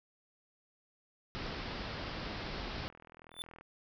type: low-pass noise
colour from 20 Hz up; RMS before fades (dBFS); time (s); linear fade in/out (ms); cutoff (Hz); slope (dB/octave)
pink; -41; 1.35-2.88; 0; 5300; 96
type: click train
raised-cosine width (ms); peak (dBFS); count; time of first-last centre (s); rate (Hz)
0.5; -38; 55; 2.29-3.61; 40.9
type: tone with exponential growth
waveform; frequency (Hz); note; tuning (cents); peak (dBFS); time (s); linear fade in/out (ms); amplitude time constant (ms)
square; 3529; A7; +4; -34; 3.31-3.42; 0; 23
effects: none